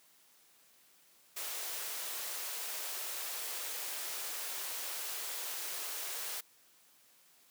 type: high-pass noise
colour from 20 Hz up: white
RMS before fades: -40 dBFS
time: 1.36-6.41 s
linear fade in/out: 10 ms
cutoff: 390 Hz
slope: 24 dB/octave
effects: white hiss -65 dBFS RMS until 7.5 s + high-pass 150 Hz 12 dB/octave